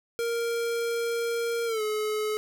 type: tone with pitch glide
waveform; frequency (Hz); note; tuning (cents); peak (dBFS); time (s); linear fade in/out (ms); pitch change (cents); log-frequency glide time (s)
square; 466.2 to 427.5; A#4 to A4; 0 to -50; -27; 0.19-2.37; 0; -150; 1.66-1.82
effects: none